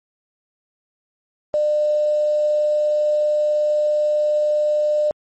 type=tone with quantisation; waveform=sine; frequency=600 Hz; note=D5; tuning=37 cents sharp; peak=-15 dBFS; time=1.54-5.11 s; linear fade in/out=0 ms; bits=7; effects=MP3 32 kbps